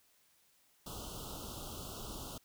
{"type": "band-stop noise", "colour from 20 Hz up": "pink", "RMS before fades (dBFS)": -45, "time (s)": [0.86, 2.38], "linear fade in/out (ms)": 5, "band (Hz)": [1400, 2800], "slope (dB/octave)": 96, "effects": ["white hiss -70 dBFS RMS until 2.44 s"]}